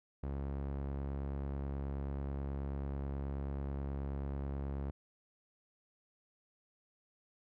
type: tone with low-pass filter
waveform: sawtooth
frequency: 69.3 Hz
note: C#2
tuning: in tune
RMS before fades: -39 dBFS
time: 0.23-4.91 s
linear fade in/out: 5 ms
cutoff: 1100 Hz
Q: 0.52
effects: none